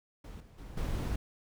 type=noise with level steps; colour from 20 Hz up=brown; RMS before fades=-45 / -54 / -46 / -34 dBFS; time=0.24-1.16 s; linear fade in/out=5 ms; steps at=0.4 / 0.58 / 0.77 s; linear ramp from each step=5 ms; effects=none